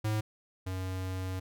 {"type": "tone pair in turn", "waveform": "square", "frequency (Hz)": [107.8, 93.32], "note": ["A2", "F#2"], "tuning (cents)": [-35, 15], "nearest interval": "major second", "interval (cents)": 250, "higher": "first", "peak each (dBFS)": [-29, -34], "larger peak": "first", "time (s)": [[0.04, 0.21], [0.66, 1.4]], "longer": "second", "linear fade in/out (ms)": 10, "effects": []}